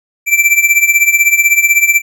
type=tone with tremolo; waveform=square; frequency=2340 Hz; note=D7; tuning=7 cents flat; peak=-4 dBFS; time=0.26-2.02 s; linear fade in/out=50 ms; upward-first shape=triangle; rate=16 Hz; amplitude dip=85%; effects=none